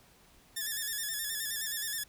5% pulse tone with vibrato, 1748 Hz, A6, 12 cents flat, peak -23 dBFS, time 0.56-2.04 s, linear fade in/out 10 ms, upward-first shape square, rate 9.5 Hz, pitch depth 52 cents each way, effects pink hiss -61 dBFS RMS until 2.08 s

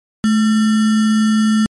sine tone with sample-and-hold, 216.6 Hz, A3, 27 cents flat, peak -10 dBFS, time 0.24-1.66 s, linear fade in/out 0 ms, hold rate 1575 Hz, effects MP3 48 kbps

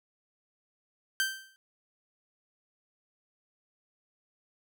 sawtooth tone with exponential decay, 1560 Hz, G6, 9 cents flat, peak -20 dBFS, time 1.2-1.56 s, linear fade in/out 0 ms, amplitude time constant 77 ms, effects none

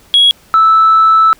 sine tone pair in turn, 3322 / 1313.4 Hz, G#7 / E6, 0 / -7 cents, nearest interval octave + major third, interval 1607 cents, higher first, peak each -3 dBFS, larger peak neither, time 0.14-0.31 / 0.54-1.33 s, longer second, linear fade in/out 0 ms, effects tanh soft clip ceiling -1 dBFS + pink hiss -45 dBFS RMS until 1.39 s

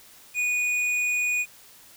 sine tone with hard clipping, 2465 Hz, D#7, 17 cents flat, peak -24 dBFS, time 0.34-1.46 s, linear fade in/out 50 ms, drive 8 dB, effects white hiss -51 dBFS RMS until 1.96 s

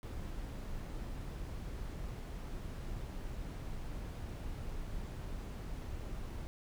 brown noise, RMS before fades -42 dBFS, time 0.03-6.47 s, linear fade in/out 0 ms, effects none

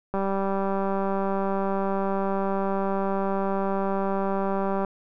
click train, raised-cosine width 1 ms, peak -14 dBFS, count 919, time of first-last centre 0.14-4.848 s, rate 195 Hz, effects none

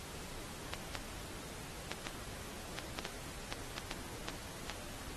clicks, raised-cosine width 0.2 ms, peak -19 dBFS, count 12, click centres 0.736 / 0.953 / 1.916 / 2.069 / 2.787 / 2.989 / 3.052 / 3.525 / 3.781 / 3.912 / 4.285 / 4.697 s, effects pink hiss -48 dBFS RMS until 5.16 s + AAC 32 kbps

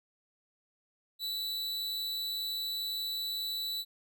45% pulse tone with amplitude modulation, 3951 Hz, B7, in tune, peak -31 dBFS, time 1.19-3.85 s, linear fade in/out 50 ms, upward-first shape sine, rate 245 Hz, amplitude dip 55%, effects none

